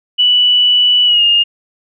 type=tone with pitch glide; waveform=sine; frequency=2960 to 2833 Hz; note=F#7 to F7; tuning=0 to +24 cents; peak=-7 dBFS; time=0.18-1.44 s; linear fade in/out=20 ms; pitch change=-76 cents; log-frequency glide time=1.05-1.23 s; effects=none